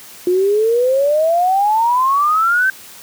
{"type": "exponential sweep", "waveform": "sine", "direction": "up", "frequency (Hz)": [352.1, 1568], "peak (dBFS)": -11, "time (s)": [0.27, 2.7], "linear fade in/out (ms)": 2, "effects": ["white hiss -38 dBFS RMS until 3.02 s", "high-pass 80 Hz 12 dB/octave"]}